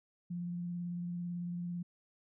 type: tone with vibrato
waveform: sine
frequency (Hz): 174.61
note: F3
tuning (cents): 0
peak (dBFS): -36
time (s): 0.3-1.83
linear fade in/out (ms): 10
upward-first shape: square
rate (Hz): 18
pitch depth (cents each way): 13
effects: none